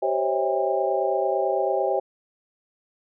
sine tone cluster, 386.4 / 524 / 553 / 647 / 806 Hz, G4 / C5 / C#5 / E5 / G5, -25 / +2 / -4 / -32 / +48 cents, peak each -27 dBFS, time 0.02-2 s, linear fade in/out 10 ms, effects none

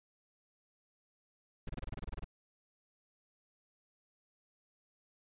brown noise bursts, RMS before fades -39 dBFS, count 12, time 1.67-2.244 s, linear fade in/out 5 ms, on 24 ms, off 26 ms, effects resampled to 8000 Hz

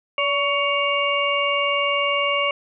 harmonic tone with a mistuned harmonic, 560 Hz, C#5, 18 cents sharp, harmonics 1 / 2 / 4 / 5, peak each -24 / -24 / -24 / -24 dBFS, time 0.18-2.51 s, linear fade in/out 2 ms, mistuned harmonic 1, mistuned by +39 cents, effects none

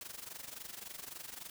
white noise with amplitude modulation, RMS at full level -44 dBFS, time 0.01-1.5 s, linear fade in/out 2 ms, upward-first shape sine, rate 23.6 Hz, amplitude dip 80%, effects none

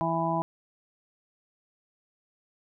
harmonic tone, 165.3 Hz, E3, 5 cents sharp, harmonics 1 / 2 / 4 / 5 / 6, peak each -31 / -33 / -31 / -32 / -30 dBFS, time 0.01-0.42 s, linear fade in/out 0 ms, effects none

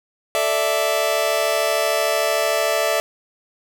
sawtooth chord, A suspended fourth, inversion none, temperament just, 440 / 586.7 / 660 Hz, A4 / D5 / E5, 0 / -2 / +2 cents, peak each -22 / -18 / -16 dBFS, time 0.35-3 s, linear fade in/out 0 ms, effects none

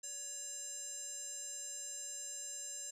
square tone with band-pass filter, 567 Hz, C#5, 39 cents sharp, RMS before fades -45 dBFS, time 0.03-2.91 s, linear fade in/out 10 ms, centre 7300 Hz, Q 8.3, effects none

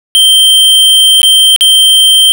square tone with dropouts, 3136 Hz, G7, in tune, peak -3 dBFS, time 0.15-2.32 s, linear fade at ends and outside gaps 0 ms, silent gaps 1.217-1.231 / 1.562-1.609 s, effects none

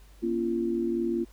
sine tone cluster, 237.2 / 278.4 / 342.5 Hz, A#3 / C#4 / F4, +30 / +8 / -34 cents, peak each -30 / -35 / -27 dBFS, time 0.22-1.25 s, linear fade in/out 20 ms, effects added 50 Hz sine -50 dBFS peak until 1.32 s + pink hiss -60 dBFS RMS until 1.32 s

